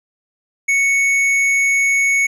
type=tone with hard clipping; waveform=triangle; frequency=2217 Hz; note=C#7; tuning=in tune; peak=-14 dBFS; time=0.68-2.27 s; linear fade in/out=10 ms; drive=11 dB; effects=none